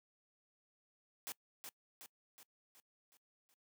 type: noise with echo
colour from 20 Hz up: white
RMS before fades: -44 dBFS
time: 1.27-1.32 s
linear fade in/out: 0 ms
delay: 370 ms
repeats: 6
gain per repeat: -5 dB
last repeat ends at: 3.54 s
effects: noise-tail reverb RT60 0.1 s tail -23 dB re dry + high-pass 150 Hz 12 dB/octave